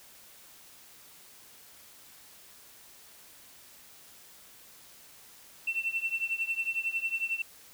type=tone with tremolo; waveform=sine; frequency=2694 Hz; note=E7; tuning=37 cents sharp; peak=-24 dBFS; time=5.67-7.42 s; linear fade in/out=5 ms; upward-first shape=triangle; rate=11 Hz; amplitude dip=95%; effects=tanh soft clip ceiling -23 dBFS + white hiss -54 dBFS RMS until 7.73 s